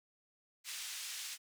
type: band-pass noise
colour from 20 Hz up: white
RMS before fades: -44 dBFS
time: 0.64-1.38 s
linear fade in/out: 50 ms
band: 2000 to 7500 Hz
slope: 12 dB/octave
effects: none